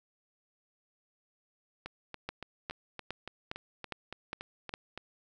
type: two click trains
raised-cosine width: 0.3 ms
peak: -20 / -24 dBFS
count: 7 / 12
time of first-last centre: 2.29-4.739 / 1.86-4.976 s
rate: 2.45 / 3.53 Hz
effects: none